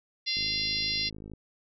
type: harmonic tone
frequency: 691 Hz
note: F5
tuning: 19 cents flat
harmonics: 3 / 4 / 5 / 6 / 7 / 8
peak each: -37 / -37 / -36 / -32 / -32 / -37 dBFS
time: 0.26-1.1 s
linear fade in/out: 20 ms
type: click train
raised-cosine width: 3 ms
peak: -31 dBFS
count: 52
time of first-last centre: 0.37-1.336 s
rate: 52.8 Hz
effects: none